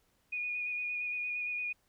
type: tone with vibrato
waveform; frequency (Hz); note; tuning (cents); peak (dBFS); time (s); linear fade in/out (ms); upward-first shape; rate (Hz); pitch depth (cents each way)
sine; 2457; D#7; -22; -33; 0.32-1.73; 10; square; 8.7; 14
effects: pink hiss -73 dBFS RMS until 1.88 s